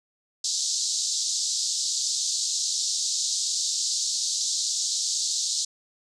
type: band-pass noise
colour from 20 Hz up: white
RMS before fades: -27 dBFS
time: 0.44-5.65 s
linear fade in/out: 5 ms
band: 3900 to 7600 Hz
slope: 48 dB/octave
effects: none